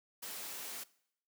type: noise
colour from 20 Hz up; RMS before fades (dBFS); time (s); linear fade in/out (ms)
white; -44; 0.22-0.84; 10
effects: noise-tail reverb RT60 0.7 s tail -21 dB re dry + high-pass 200 Hz 12 dB/octave